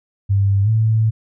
sine tone with pitch glide, 99.1 to 110.6 Hz, G2 to A2, +19 to +9 cents, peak -12 dBFS, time 0.29-1.11 s, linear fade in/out 20 ms, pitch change +190 cents, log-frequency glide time 0.63-0.69 s, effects none

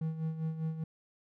triangle tone with tremolo, 159.8 Hz, D#3, 47 cents sharp, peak -28 dBFS, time 0.01-0.84 s, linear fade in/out 5 ms, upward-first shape sine, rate 5 Hz, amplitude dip 65%, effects none

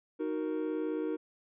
triangle chord, D# minor, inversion none, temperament equal, 311.1 / 370 / 466.2 Hz, D#4 / F#4 / A#4, 0 / 0 / 0 cents, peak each -32 / -36 / -34 dBFS, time 0.19-1.17 s, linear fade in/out 20 ms, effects resampled to 8000 Hz

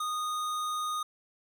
sine tone with hard clipping, 1235 Hz, D#6, 13 cents flat, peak -32 dBFS, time 0-1.03 s, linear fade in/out 5 ms, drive 18 dB, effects none

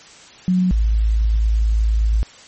sine tone pair in turn, 182.8 / 54.35 Hz, F#3 / A1, -21 / -21 cents, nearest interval octave + major sixth, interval 2100 cents, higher first, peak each -13 dBFS, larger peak neither, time 0.48-0.71 / 0.71-2.23 s, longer second, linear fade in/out 0 ms, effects white hiss -43 dBFS RMS until 2.47 s + MP3 32 kbps

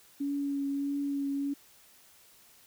sine tone with vibrato, 281 Hz, C#4, 24 cents sharp, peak -29 dBFS, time 0.2-1.54 s, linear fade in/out 10 ms, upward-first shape triangle, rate 1.6 Hz, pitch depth 18 cents each way, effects white hiss -59 dBFS RMS until 2.66 s

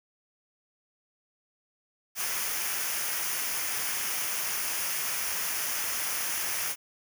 white noise with comb filter, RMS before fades -31 dBFS, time 2.15-6.76 s, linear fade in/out 50 ms, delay 0.25 ms, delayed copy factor -0.6, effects none

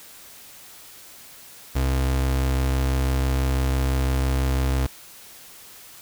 35% pulse tone, 66 Hz, C2, 16 cents sharp, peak -18 dBFS, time 1.75-4.87 s, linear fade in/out 10 ms, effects white hiss -45 dBFS RMS until 6.01 s

